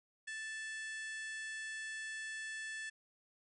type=harmonic tone with a mistuned harmonic; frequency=880 Hz; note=A5; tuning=in tune; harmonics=2 / 3 / 4 / 5 / 6 / 7 / 8 / 9 / 10; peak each=-42 / -53 / -55 / -60 / -60 / -61 / -62 / -56 / -58 dBFS; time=0.27-2.9 s; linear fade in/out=10 ms; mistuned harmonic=4; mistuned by=-55 cents; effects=none